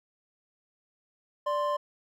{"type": "tone pair together", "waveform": "triangle", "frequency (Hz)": [587.3, 1046.5], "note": ["D5", "C6"], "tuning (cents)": [0, 0], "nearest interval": "minor seventh", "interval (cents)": 1000, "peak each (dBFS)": -27, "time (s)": [1.46, 1.77], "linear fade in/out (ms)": 10, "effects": []}